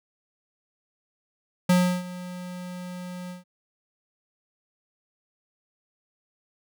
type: tone with ADSR envelope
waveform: square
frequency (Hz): 180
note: F#3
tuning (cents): -47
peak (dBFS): -16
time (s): 1.69-3.44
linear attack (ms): 7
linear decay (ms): 330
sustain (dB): -19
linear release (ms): 140
effects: none